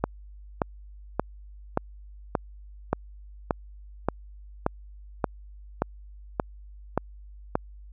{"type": "click train", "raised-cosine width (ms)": 1, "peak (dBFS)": -8, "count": 14, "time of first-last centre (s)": [0.04, 7.554], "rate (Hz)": 1.73, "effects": ["added 50 Hz sine -43 dBFS peak until 7.92 s"]}